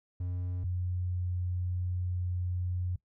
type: tone pair in turn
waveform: triangle / sine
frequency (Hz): 89.9 / 89.9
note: F#2 / F#2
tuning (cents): -49 / -49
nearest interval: unison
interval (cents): 0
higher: neither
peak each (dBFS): -30 / -30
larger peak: neither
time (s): 0.2-0.64 / 0.64-2.96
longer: second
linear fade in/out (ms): 5
effects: noise-tail reverb RT60 0.1 s tail -19 dB re dry